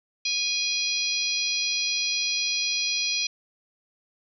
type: harmonic tone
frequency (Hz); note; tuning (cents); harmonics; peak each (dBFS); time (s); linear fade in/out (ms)
824; G#5; -14; 3 / 4 / 5 / 6 / 7; -29 / -32 / -29 / -31 / -31; 0.25-3.27; 5
effects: none